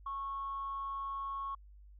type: tone with amplitude modulation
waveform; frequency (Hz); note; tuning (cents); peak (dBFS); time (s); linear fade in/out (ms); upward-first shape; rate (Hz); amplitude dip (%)
sine; 1100; C#6; -14; -34; 0.06-1.55; 5; sine; 240; 35
effects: tanh soft clip ceiling -31 dBFS + added 50 Hz sine -53 dBFS peak until 1.99 s

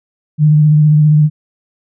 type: tone with vibrato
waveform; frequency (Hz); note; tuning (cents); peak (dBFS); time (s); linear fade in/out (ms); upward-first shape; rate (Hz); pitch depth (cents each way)
sine; 151.5; D#3; -46; -5; 0.38-1.3; 50; sine; 15; 27
effects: none

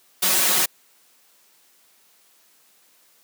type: noise with comb filter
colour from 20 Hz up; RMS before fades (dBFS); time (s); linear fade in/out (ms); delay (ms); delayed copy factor
white; -19; 0.22-0.66; 10; 5.4; +0.85
effects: white hiss -58 dBFS RMS until 3.23 s + high-pass 200 Hz 12 dB/octave

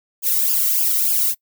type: noise with flanger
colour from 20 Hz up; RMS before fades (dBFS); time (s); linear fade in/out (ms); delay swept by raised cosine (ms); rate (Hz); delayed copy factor
violet; -18; 0.22-1.35; 50; 0.5 to 1.21; 3.4; -1
effects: noise-tail reverb RT60 0.1 s tail -24 dB re dry

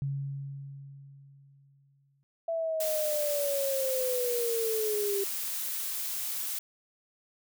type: tone with exponential decay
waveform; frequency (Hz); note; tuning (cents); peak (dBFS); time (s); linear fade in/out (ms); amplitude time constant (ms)
sine; 138.8; C#3; +3; -28; 0.02-2.23; 0; 480
type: linear sweep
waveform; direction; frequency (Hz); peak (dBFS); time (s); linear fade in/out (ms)
sine; down; 666 to 392; -28; 2.48-5.24; 5
type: noise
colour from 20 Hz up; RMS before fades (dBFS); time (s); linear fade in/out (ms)
blue; -34; 2.8-6.59; 5
effects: none

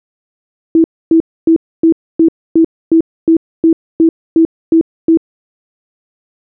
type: tone bursts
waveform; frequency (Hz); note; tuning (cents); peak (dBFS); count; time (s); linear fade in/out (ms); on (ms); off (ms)
sine; 326.7; E4; -15; -4; 13; 0.75-5.173; 2; 91; 270
effects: none

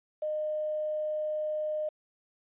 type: tone with quantisation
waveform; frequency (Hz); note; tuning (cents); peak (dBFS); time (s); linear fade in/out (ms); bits
sine; 612; D#5; -29; -29; 0.22-1.89; 5; 9
effects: resampled to 8000 Hz

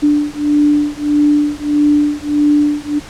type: beating tone pair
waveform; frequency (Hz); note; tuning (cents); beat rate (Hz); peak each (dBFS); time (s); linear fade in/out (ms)
sine; 293.7 / 295.3; D4 / D4; 0 / +10; 1.6; -13; 0.02-3; 20
effects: pink hiss -34 dBFS RMS until 3.09 s + low-pass 8000 Hz 12 dB/octave

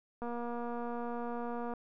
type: click train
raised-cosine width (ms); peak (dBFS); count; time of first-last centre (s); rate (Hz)
1; -27; 362; 0.22-1.737; 238
effects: none

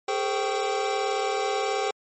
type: tone cluster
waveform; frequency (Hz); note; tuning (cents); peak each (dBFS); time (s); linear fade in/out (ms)
square; 409 / 447.5 / 522 / 779 / 1115; G#4 / A4 / C5 / G5 / C#6; -26 / +29 / -4 / -11 / +10; -30 / -33 / -33 / -29 / -37; 0.08-1.91; 5
effects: MP3 32 kbps

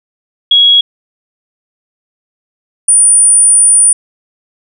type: tone pair in turn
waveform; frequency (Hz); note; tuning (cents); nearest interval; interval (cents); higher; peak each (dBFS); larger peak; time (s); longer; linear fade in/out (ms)
sine; 3322 / 9396; G#7 / D9; 0 / 0; octave + tritone; 1800; second; -3; neither; 0.51-0.81 / 2.88-3.93; second; 5
effects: none

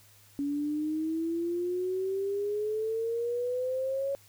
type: exponential sweep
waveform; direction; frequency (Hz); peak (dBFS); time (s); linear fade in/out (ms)
sine; up; 281.5 to 557; -28; 0.39-4.15; 0
effects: added 102 Hz sine -61 dBFS peak until 4.28 s + white hiss -59 dBFS RMS until 4.28 s

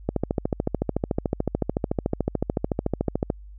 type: click train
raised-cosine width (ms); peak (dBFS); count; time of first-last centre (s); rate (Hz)
2; -9; 45; 0.09-3.302; 13.7
effects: added 50 Hz sine -40 dBFS peak until 3.58 s

